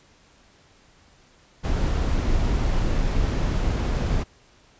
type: noise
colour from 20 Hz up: brown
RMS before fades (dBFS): -22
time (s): 1.63-4.24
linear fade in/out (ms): 20
effects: pink hiss -56 dBFS RMS until 4.79 s + resampled to 16000 Hz